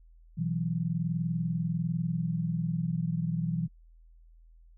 sine chord, B suspended fourth, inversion none, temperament equal, 123.47 / 164.81 / 185 Hz, B2 / E3 / F#3, 0 / 0 / 0 cents, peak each -35 / -29 / -35 dBFS, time 0.37-3.68 s, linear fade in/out 20 ms, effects noise-tail reverb RT60 0.1 s tail -26 dB re dry + added 41 Hz sine -53 dBFS peak until 4.77 s

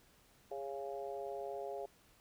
harmonic tone with a mistuned harmonic, 138.59 Hz, C#3, in tune, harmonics 3 / 4 / 5 / 6, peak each -44 / -45 / -45 / -52 dBFS, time 0.51-1.86 s, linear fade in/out 5 ms, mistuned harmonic 3, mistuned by -22 cents, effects pink hiss -67 dBFS RMS until 2.2 s

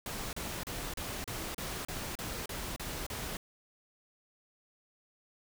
pink noise bursts, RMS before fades -39 dBFS, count 11, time 0.06-3.37 s, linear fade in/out 2 ms, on 270 ms, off 34 ms, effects none

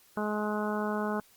harmonic tone, 210.8 Hz, G#3, 26 cents sharp, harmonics 1 / 2 / 3 / 4 / 5 / 6 / 7, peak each -32 / -35 / -37 / -38 / -39 / -40 / -40 dBFS, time 0.17-1.2 s, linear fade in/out 2 ms, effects white hiss -61 dBFS RMS until 1.36 s + Opus 48 kbps

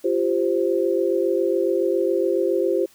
sine chord, F suspended second, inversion none, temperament equal with one note detuned, 344.8 / 392 / 523.3 Hz, F4 / G4 / C5, -22 / 0 / 0 cents, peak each -22 / -22 / -23 dBFS, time 0.04-2.86 s, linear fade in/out 10 ms, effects white hiss -54 dBFS RMS until 2.94 s

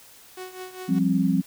sawtooth tone with tremolo, 370 Hz, F#4, in tune, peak -29 dBFS, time 0.37-0.99 s, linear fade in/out 5 ms, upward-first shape triangle, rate 5 Hz, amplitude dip 80%
sine chord, F suspended second, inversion none, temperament equal with one note detuned, 174.61 / 196 / 265.6 Hz, F3 / G3 / C4, 0 / 0 / +26 cents, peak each -23 dBFS, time 0.88-1.42 s, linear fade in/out 20 ms
effects white hiss -50 dBFS RMS until 1.46 s

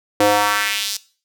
square tone with high-pass filter sweep, 103.2 Hz, G#2, 10 cents flat, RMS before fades -18 dBFS, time 0.2-0.97 s, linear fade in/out 5 ms, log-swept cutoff 410 to 5400 Hz, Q 1.8, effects noise-tail reverb RT60 0.4 s tail -18 dB re dry

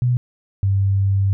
sine tone pair in turn, 123.47 / 98 Hz, B2 / G2, 0 / 0 cents, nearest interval major third, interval 400 cents, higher first, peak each -14 dBFS, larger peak neither, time 0.02-0.17 / 0.63-1.33 s, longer second, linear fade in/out 0 ms, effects none

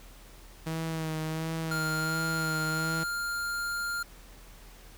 sawtooth tone with vibrato, 159.8 Hz, D#3, 47 cents sharp, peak -27 dBFS, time 0.66-3.04 s, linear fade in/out 10 ms, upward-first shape sine, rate 1.4 Hz, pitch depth 29 cents each way
square tone, 1400 Hz, F6, 4 cents sharp, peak -31 dBFS, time 1.71-4.03 s, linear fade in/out 5 ms
effects added 40 Hz sine -50 dBFS peak until 4.97 s + pink hiss -54 dBFS RMS until 4.97 s

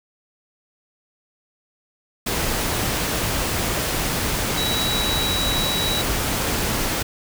sine tone in noise, 3900 Hz, B7, 23 cents flat, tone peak -23 dBFS, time 4.57-6.02 s, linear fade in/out 10 ms, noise pink, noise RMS -23 dBFS, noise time 2.26-7.03 s, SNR -3 dB, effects none

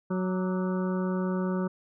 harmonic tone with a mistuned harmonic, 185 Hz, F#3, in tune, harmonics 1 / 2 / 3 / 5 / 6 / 7 / 8, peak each -27 / -33 / -37 / -41 / -43 / -44 / -45 dBFS, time 0.1-1.68 s, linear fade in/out 10 ms, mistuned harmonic 6, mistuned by +85 cents, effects none

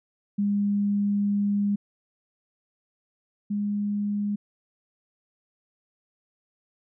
sine tone pair in turn, 203.1 / 205.3 Hz, G#3 / G#3, -38 / -20 cents, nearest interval unison, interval 18 cents, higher second, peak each -21 / -24 dBFS, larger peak first, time 0.38-1.76 / 3.5-4.36 s, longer first, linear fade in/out 10 ms, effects none

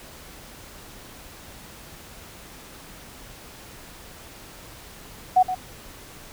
sine tone with echo, 740 Hz, F#5, in tune, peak -12 dBFS, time 5.36-5.43 s, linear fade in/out 10 ms, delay 120 ms, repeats 1, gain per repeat -11 dB, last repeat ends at 5.55 s, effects pink hiss -44 dBFS RMS until 6.32 s

